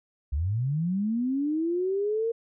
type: linear sweep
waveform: sine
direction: up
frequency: 64 to 465.4 Hz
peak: -24 dBFS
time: 0.32-2.32 s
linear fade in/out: 10 ms
effects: none